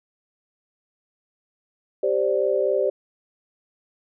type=chord; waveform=sine; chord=G suspended fourth; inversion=none; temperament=equal; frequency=392 / 523.3 / 587.3 Hz; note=G4 / C5 / D5; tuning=0 / 0 / 0 cents; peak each=-23 dBFS; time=2.03-2.9 s; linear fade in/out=5 ms; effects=none